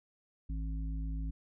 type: harmonic tone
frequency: 53.8 Hz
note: A1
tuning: 38 cents flat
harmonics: 1 / 3 / 5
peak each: -34 / -44 / -47 dBFS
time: 0.49-1.31 s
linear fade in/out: 10 ms
effects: none